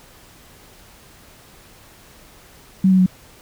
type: tone with pitch steps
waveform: sine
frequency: 189.6 / 186.99 / 184.42 Hz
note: F#3 / F#3 / F#3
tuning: +43 / +19 / -5 cents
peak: -10 dBFS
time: 2.84-3.062 s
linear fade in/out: 5 ms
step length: 74 ms
effects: pink hiss -47 dBFS RMS until 3.41 s